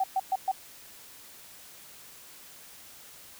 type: tone bursts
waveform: sine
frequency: 766 Hz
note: G5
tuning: 40 cents flat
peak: -23 dBFS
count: 4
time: 0-0.516 s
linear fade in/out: 5 ms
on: 39 ms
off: 120 ms
effects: white hiss -50 dBFS RMS until 3.39 s